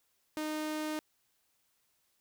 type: tone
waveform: sawtooth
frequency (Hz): 307.7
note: D#4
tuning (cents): -19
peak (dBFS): -30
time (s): 0.37-0.99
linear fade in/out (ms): 0
effects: white hiss -75 dBFS RMS until 2.2 s